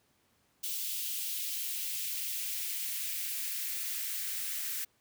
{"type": "noise with high-pass filter sweep", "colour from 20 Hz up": "blue", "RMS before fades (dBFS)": -36, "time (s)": [0.63, 4.85], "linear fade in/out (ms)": 10, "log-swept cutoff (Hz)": [3100, 1700], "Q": 1.7, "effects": ["pink hiss -71 dBFS RMS until 5 s", "high-pass 80 Hz 12 dB/octave"]}